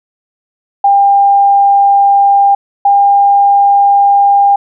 sine tone pair in turn, 799 / 802.5 Hz, G5 / G5, +33 / +40 cents, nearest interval unison, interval 7 cents, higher second, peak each -4 dBFS, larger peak neither, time 0.84-2.55 / 2.85-4.56 s, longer neither, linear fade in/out 5 ms, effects none

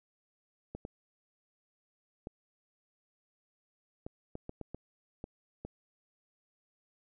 clicks, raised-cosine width 2 ms, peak -27 dBFS, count 10, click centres 0.75 / 0.851 / 2.271 / 4.065 / 4.354 / 4.494 / 4.613 / 4.746 / 5.241 / 5.65 s, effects none

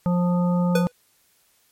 harmonic tone, 176.7 Hz, F3, 21 cents sharp, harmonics 1 / 3 / 5 / 7, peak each -18 / -28 / -32 / -35 dBFS, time 0.06-0.87 s, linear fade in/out 0 ms
square tone with exponential decay, 493.9 Hz, B4, in tune, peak -17 dBFS, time 0.75-0.92 s, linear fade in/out 5 ms, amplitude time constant 36 ms
effects white hiss -62 dBFS RMS until 1.71 s + MP3 64 kbps

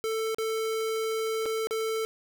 square tone with dropouts, 443.5 Hz, A4, 14 cents sharp, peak -28 dBFS, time 0.04-2.05 s, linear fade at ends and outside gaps 0 ms, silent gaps 0.346-0.384 / 1.457-1.461 / 1.671-1.709 s, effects none

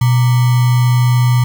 sine tone with sample-and-hold, 123.2 Hz, B2, 4 cents flat, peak -8 dBFS, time 0.01-1.44 s, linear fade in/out 5 ms, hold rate 1050 Hz, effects none

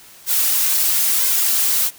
blue noise with flanger, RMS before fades -17 dBFS, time 0.26-1.91 s, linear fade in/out 50 ms, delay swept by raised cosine 1.9 to 6.6 ms, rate 1 Hz, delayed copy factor +0.95, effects white hiss -44 dBFS RMS until 1.98 s

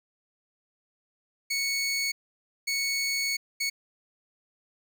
20% pulse tone bursts at uneven times, 2217 Hz, C#7, in tune, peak -21 dBFS, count 3, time 1.5-2.12 / 2.67-3.37 / 3.6-3.7 s, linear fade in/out 10 ms, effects none

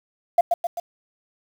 sine tone with echo, 691 Hz, F5, 19 cents flat, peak -10 dBFS, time 0.38-0.41 s, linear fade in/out 5 ms, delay 130 ms, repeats 3, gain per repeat -5 dB, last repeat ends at 0.8 s, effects tanh soft clip ceiling -6 dBFS + 7-bit

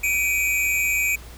square tone pair together, 2309 / 2489 Hz, D7 / D#7, -30 / 0 cents, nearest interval minor second, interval 130 cents, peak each -23 dBFS, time 0.03-1.16 s, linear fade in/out 10 ms, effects added 60 Hz sine -39 dBFS peak until 1.37 s + pink hiss -45 dBFS RMS until 1.37 s

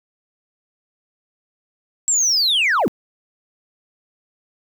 sine linear sweep, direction down, 7720 to 155.56 Hz, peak -12 dBFS, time 2.08-2.88 s, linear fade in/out 0 ms, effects tanh soft clip ceiling -13 dBFS + 8-bit

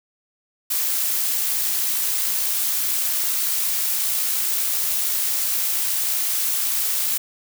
blue noise with amplitude modulation, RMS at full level -21 dBFS, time 0.7-7.18 s, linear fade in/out 10 ms, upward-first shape sine, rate 60 Hz, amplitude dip 25%, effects none

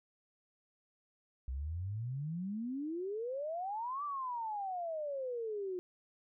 sine exponential two-way sweep, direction up then down, 61.74 to 1186 to 355.1 Hz, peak -36 dBFS, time 1.48-5.79 s, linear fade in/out 0 ms, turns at 4.04 s, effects none

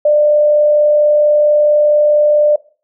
sine tone with frequency modulation, 596 Hz, D5, 25 cents sharp, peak -7 dBFS, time 0.05-2.56 s, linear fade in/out 5 ms, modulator 44.4 Hz, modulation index 0.21, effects noise-tail reverb RT60 0.4 s tail -19 dB re dry

